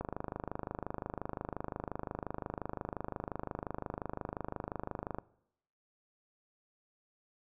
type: click train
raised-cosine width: 1 ms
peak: -23 dBFS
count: 134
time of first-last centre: 0.01-5.185 s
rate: 25.7 Hz
effects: noise-tail reverb RT60 0.8 s tail -21 dB re dry